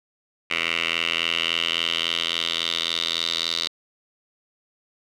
10% pulse tone with band-pass filter sweep, 83.6 Hz, E2, 25 cents sharp, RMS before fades -25 dBFS, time 0.5-3.68 s, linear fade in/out 10 ms, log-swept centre 2500 to 4000 Hz, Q 5.2, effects none

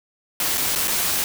white noise with dropouts, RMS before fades -22 dBFS, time 0.4-1.24 s, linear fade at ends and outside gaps 1 ms, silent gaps 0.574-0.578 / 0.752-0.758 / 0.874-0.879 s, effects none

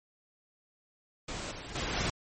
pink noise with level steps, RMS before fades -38 / -43 / -34 / -31 dBFS, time 1.28-2.1 s, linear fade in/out 5 ms, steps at 1.51 / 1.75 / 1.93 s, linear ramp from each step 5 ms, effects MP3 32 kbps

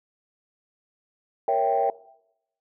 sine chord, A# diminished seventh, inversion none, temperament equal, 466.2 / 554.4 / 659.3 / 784 Hz, A#4 / C#5 / E5 / G5, 0 / 0 / 0 / 0 cents, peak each -26 / -26 / -25 / -22 dBFS, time 1.48-1.9 s, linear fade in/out 2 ms, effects noise-tail reverb RT60 0.8 s tail -20 dB re dry + tanh soft clip ceiling -12 dBFS

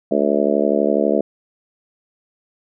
harmonic tone, 72.1 Hz, D2, 31 cents flat, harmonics 3 / 4 / 5 / 6 / 7 / 8 / 9, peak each -22 / -22 / -22 / -22 / -22 / -22 / -22 dBFS, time 0.11-1.21 s, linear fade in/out 5 ms, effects none

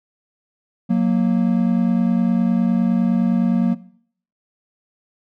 triangle tone pair together, 183.3 / 233.1 Hz, F#3 / A#3, -16 / 0 cents, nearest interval major third, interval 416 cents, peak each -15 dBFS, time 0.89-3.75 s, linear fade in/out 20 ms, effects noise-tail reverb RT60 0.6 s tail -18 dB re dry

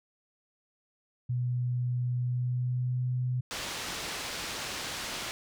sine tone with pitch glide, 123.47 to 125.56 Hz, B2 to B2, 0 to +29 cents, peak -27 dBFS, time 1.29-3.41 s, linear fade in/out 10 ms, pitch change +29 cents, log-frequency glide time 2.19-3.02 s
white low-pass noise, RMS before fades -37 dBFS, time 3.51-5.31 s, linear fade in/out 0 ms, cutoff 5100 Hz, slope 12 dB/octave
effects none

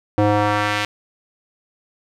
square tone with band-pass filter sweep, 104.2 Hz, G#2, 6 cents sharp, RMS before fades -18 dBFS, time 0.18-0.85 s, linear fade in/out 0 ms, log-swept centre 480 to 2600 Hz, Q 1, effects none

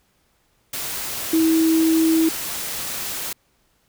sine tone in noise, 323.2 Hz, E4, 34 cents flat, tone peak -14 dBFS, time 1.33-2.29 s, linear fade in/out 5 ms, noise white, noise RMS -28 dBFS, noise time 0.73-3.33 s, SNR +11 dB, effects pink hiss -64 dBFS RMS until 3.88 s

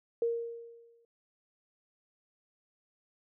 sine tone with exponential decay, 465.9 Hz, A#4, 1 cent flat, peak -25 dBFS, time 0.22-1.05 s, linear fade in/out 2 ms, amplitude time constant 180 ms, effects none

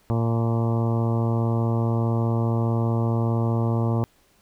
harmonic tone with a mistuned harmonic, 115.2 Hz, A#2, 20 cents flat, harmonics 1 / 2 / 3 / 4 / 5 / 6 / 7 / 8 / 9 / 10, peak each -21 / -27 / -31 / -33 / -35 / -37 / -38 / -39 / -40 / -41 dBFS, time 0.1-4.04 s, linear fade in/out 0 ms, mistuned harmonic 7, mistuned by +47 cents, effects pink hiss -61 dBFS RMS until 4.41 s

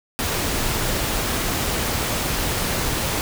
pink noise, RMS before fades -23 dBFS, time 0.19-3.21 s, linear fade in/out 0 ms, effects none

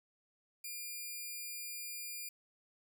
5% pulse tone, 2400 Hz, D7, 37 cents sharp, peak -32 dBFS, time 0.64-2.29 s, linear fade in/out 5 ms, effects none

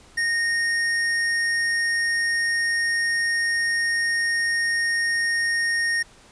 square tone, 1852 Hz, A#6, 12 cents flat, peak -21 dBFS, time 0.17-6.03 s, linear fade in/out 10 ms, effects pink hiss -51 dBFS RMS until 6.31 s + resampled to 22050 Hz

